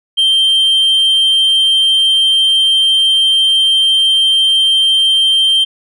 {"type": "tone", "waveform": "sine", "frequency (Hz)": 3147, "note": "G7", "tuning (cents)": 6, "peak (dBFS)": -5, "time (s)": [0.17, 5.65], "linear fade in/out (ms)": 20, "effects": ["tanh soft clip ceiling -7 dBFS"]}